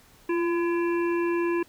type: harmonic tone with a mistuned harmonic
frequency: 338.2 Hz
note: E4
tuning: 44 cents sharp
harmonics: 1 / 3 / 5 / 7 / 8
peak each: -23 / -33 / -37 / -40 / -41 dBFS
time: 0.29-1.63 s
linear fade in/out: 5 ms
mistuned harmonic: 1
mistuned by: +30 cents
effects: pink hiss -56 dBFS RMS until 1.68 s